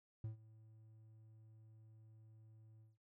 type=tone with ADSR envelope; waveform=triangle; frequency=110 Hz; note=A2; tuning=in tune; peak=-38 dBFS; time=0.24-2.98 s; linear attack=3 ms; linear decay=120 ms; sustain=-20 dB; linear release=170 ms; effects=none